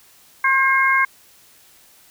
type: harmonic tone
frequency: 535 Hz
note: C5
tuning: 38 cents sharp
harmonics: 2 / 3 / 4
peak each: -18 / -18 / -18 dBFS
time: 0.44-1.05 s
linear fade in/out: 5 ms
effects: white hiss -51 dBFS RMS until 2.1 s